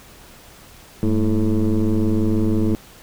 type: tone with frequency modulation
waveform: sine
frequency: 116 Hz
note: A#2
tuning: 8 cents flat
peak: -13 dBFS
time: 1.03-2.75 s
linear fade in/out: 0 ms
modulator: 106 Hz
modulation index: 2.5
effects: tanh soft clip ceiling -13 dBFS + pink hiss -45 dBFS RMS until 3.02 s